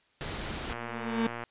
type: noise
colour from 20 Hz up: pink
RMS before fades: -36 dBFS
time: 0.21-0.73 s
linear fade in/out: 0 ms
type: tone with exponential growth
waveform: 35% pulse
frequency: 227.7 Hz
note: A#3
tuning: 40 cents flat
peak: -22 dBFS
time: 0.58-1.27 s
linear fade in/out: 5 ms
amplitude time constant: 150 ms
type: click train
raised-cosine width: 0.5 ms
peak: -22 dBFS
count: 88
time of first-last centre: 0.7-1.437 s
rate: 118 Hz
effects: white hiss -67 dBFS RMS until 1.5 s + resampled to 8000 Hz